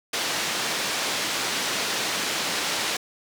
white band-pass noise, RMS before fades -27 dBFS, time 0.13-2.97 s, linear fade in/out 5 ms, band 170 to 5100 Hz, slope 12 dB/octave, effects none

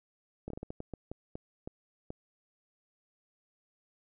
slowing click train, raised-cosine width 2 ms, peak -26 dBFS, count 12, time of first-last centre 0.48-2.104 s, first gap 23 ms, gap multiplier 1.34, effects none

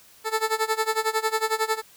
15% pulse tone with tremolo, 440 Hz, A4, in tune, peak -13 dBFS, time 0.24-1.82 s, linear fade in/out 50 ms, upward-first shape sine, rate 11 Hz, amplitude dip 90%, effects white hiss -53 dBFS RMS until 1.96 s

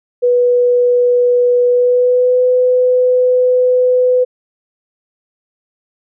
sine tone with pitch glide, 490 to 502 Hz, B4 to B4, -14 to +28 cents, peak -8 dBFS, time 0.22-4.25 s, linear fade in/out 20 ms, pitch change +42 cents, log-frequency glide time 1.67-2.43 s, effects none

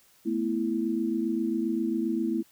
sine chord, A suspended second, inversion none, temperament just, 220 / 247.5 / 330 Hz, A3 / B3 / E4, 0 / +4 / +2 cents, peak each -30 / -31 / -28 dBFS, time 0.25-2.43 s, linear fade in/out 20 ms, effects white hiss -61 dBFS RMS until 2.51 s

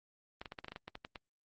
clicks, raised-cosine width 0.3 ms, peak -27 dBFS, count 12, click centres 0.415 / 0.458 / 0.521 / 0.588 / 0.645 / 0.683 / 0.72 / 0.761 / 0.88 / 0.954 / 1.049 / 1.158 s, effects Opus 24 kbps

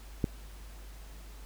click, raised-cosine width 3 ms, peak -14 dBFS, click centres 0.242 s, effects added 50 Hz sine -45 dBFS peak until 1.45 s + pink hiss -55 dBFS RMS until 1.45 s

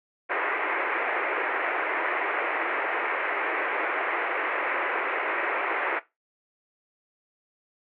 white band-pass noise, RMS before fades -28 dBFS, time 0.29-6 s, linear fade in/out 20 ms, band 330 to 2300 Hz, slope 48 dB/octave, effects noise-tail reverb RT60 0.2 s tail -17 dB re dry

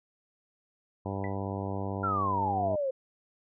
harmonic tone, 98 Hz, G2, in tune, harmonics 1 / 2 / 3 / 4 / 5 / 6 / 7 / 8 / 9 / 10, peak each -35 / -38 / -40 / -41 / -42 / -43 / -43 / -44 / -45 / -45 dBFS, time 1.05-2.76 s, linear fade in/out 10 ms
sine tone with exponential decay, 1975.5 Hz, B6, in tune, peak -36 dBFS, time 1.24-1.36 s, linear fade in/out 1 ms, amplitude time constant 26 ms
sine exponential sweep, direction down, 1396.9 to 514 Hz, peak -27 dBFS, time 2.03-2.91 s, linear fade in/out 10 ms
effects none

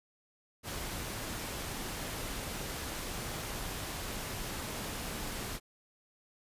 pink noise, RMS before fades -39 dBFS, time 0.63-5.6 s, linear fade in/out 50 ms, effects resampled to 32000 Hz

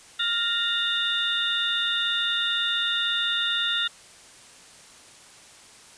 sine tone cluster, 1403 / 1845 / 2834 / 3589 / 3798 Hz, F6 / A#6 / F7 / A7 / A#7, +8 / -18 / +25 / +34 / +32 cents, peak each -29 / -33 / -31 / -25 / -34 dBFS, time 0.19-3.88 s, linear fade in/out 10 ms, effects white hiss -49 dBFS RMS until 5.97 s + resampled to 22050 Hz

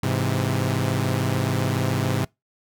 sawtooth chord, Ab augmented, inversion none, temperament equal, 103.83 / 130.81 / 164.81 Hz, Ab2 / C3 / E3, 0 / 0 / 0 cents, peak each -21 / -20 / -25 dBFS, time 0.03-2.25 s, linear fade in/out 5 ms, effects noise-tail reverb RT60 0.2 s tail -25 dB re dry

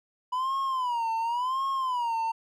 triangle tone with vibrato, 987.8 Hz, B5, in tune, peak -24 dBFS, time 0.32-2.32 s, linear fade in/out 10 ms, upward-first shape sine, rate 0.92 Hz, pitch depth 160 cents each way, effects none

